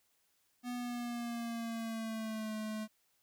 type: tone with pitch glide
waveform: square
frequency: 245.3 to 216 Hz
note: B3 to A3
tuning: -12 to -32 cents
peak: -38 dBFS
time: 0.63-2.88 s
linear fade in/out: 50 ms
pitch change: -220 cents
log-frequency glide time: 0.74-2.54 s
effects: white hiss -75 dBFS RMS until 3.22 s